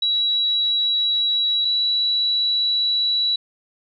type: tone pair in turn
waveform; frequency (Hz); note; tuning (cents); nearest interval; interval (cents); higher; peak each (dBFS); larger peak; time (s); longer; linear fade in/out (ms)
sine; 3898 / 3925; B7 / B7; -23 / -11; unison; 12; second; -17; neither; 0.02-1.65 / 1.65-3.36; second; 5
effects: none